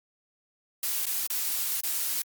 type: noise with dropouts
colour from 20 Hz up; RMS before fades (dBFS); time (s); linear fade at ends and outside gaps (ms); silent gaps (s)
blue; -29; 0.83-2.22; 2; 1.056-1.066 / 1.268-1.301 / 1.807-1.835
effects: Opus 48 kbps